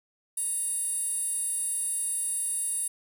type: tone with high-pass filter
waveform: 15% pulse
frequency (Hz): 932.3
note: A#5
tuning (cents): 0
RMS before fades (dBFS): -30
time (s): 0.37-2.88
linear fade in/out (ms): 5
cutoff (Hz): 9900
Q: 8
effects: none